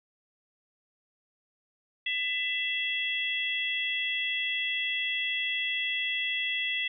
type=harmonic tone; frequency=667 Hz; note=E5; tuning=20 cents sharp; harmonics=3 / 4 / 5; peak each=-32 / -32 / -32 dBFS; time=2.06-6.88 s; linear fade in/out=5 ms; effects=none